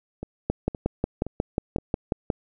two click trains, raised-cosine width 2 ms, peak -19 / -9 dBFS, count 4 / 11, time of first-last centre 0.23-1.784 / 0.5-2.302 s, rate 1.93 / 5.55 Hz, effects none

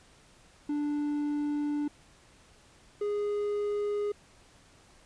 triangle tone pair in turn, 293.7 / 413 Hz, D4 / G#4, 0 / -10 cents, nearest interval tritone, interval 590 cents, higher second, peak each -26 dBFS, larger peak neither, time 0.69-1.88 / 3.01-4.12 s, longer first, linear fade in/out 5 ms, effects pink hiss -59 dBFS RMS until 5.05 s + resampled to 22050 Hz

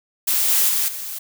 blue noise with level steps, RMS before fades -19 / -17 / -20 / -30 dBFS, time 0.27-1.19 s, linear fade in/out 10 ms, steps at 0.48 / 0.69 / 0.88 s, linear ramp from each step 5 ms, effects none

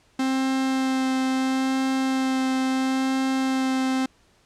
45% pulse tone with vibrato, 263.2 Hz, C4, 10 cents sharp, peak -21 dBFS, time 0.19-4.06 s, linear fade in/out 5 ms, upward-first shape sine, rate 0.74 Hz, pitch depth 10 cents each way, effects pink hiss -60 dBFS RMS until 4.45 s + low-pass 8000 Hz 12 dB/octave

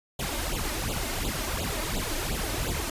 pink noise with flanger, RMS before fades -30 dBFS, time 0.19-2.9 s, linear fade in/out 5 ms, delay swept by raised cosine 0.26 to 3.36 ms, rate 2.8 Hz, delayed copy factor +0.9, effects resampled to 32000 Hz

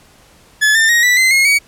40% pulse tone with pitch steps, 1716 / 1796.1 / 1880 / 1967.8 / 2060 / 2156 / 2256 Hz, A6 / A6 / A#6 / B6 / C7 / C#7 / C#7, -44 / +35 / +14 / -7 / -28 / -49 / +30 cents, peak -8 dBFS, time 0.61-1.59 s, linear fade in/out 20 ms, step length 140 ms, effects pink hiss -47 dBFS RMS until 1.67 s + low-pass 12000 Hz 12 dB/octave

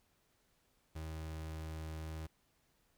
35% pulse tone, 79.1 Hz, D#2, 29 cents sharp, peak -40 dBFS, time 0.95-2.27 s, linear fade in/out 10 ms, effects pink hiss -75 dBFS RMS until 2.97 s

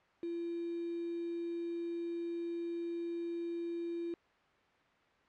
sine tone with quantisation, 340 Hz, F4, 46 cents flat, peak -36 dBFS, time 0.23-4.14 s, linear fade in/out 2 ms, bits 8, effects white hiss -67 dBFS RMS until 5.28 s + low-pass 2000 Hz 12 dB/octave

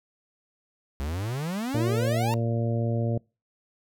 45% pulse exponential sweep, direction up, 65.41 to 932.3 Hz, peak -28 dBFS, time 1-2.34 s, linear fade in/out 0 ms
harmonic tone, 115.8 Hz, A#2, 11 cents flat, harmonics 1 / 2 / 3 / 4 / 5 / 6, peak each -25 / -31 / -36 / -35 / -34 / -41 dBFS, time 1.74-3.18 s, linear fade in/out 5 ms
effects noise-tail reverb RT60 0.3 s tail -26 dB re dry

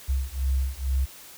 sine beating tone pair, 65.2 / 67.4 Hz, C2 / C#2, -5 / -48 cents, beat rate 2.2 Hz, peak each -26 dBFS, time 0.08-1.06 s, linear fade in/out 20 ms, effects white hiss -46 dBFS RMS until 1.37 s

